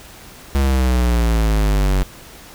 square exponential sweep, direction down, 69.3 to 46.4 Hz, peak -14 dBFS, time 0.55-2.03 s, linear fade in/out 0 ms, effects pink hiss -40 dBFS RMS until 2.54 s

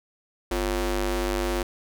sawtooth ring-modulated tone, 199 Hz, G3, 26 cents sharp, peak -17 dBFS, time 0.51-1.63 s, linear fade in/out 5 ms, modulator 150 Hz, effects none

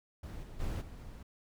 brown noise with level steps, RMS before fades -43 / -47 / -36 / -47 dBFS, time 0.23-1.23 s, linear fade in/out 5 ms, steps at 0.42 / 0.59 / 0.8 s, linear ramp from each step 20 ms, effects none

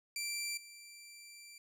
15% pulse tone with level steps, 2349 Hz, D7, in tune, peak -30 / -45 dBFS, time 0.16-1.58 s, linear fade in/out 2 ms, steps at 0.57 s, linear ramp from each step 5 ms, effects none

